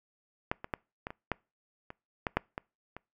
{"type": "clicks", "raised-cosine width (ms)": 0.5, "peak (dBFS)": [-14, -23, -16, -21, -26, -14, -27, -15, -10, -20, -27], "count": 11, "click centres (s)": [0.515, 0.644, 0.738, 1.069, 1.105, 1.317, 1.904, 2.268, 2.37, 2.579, 2.966], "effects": ["noise-tail reverb RT60 0.3 s tail -26 dB re dry"]}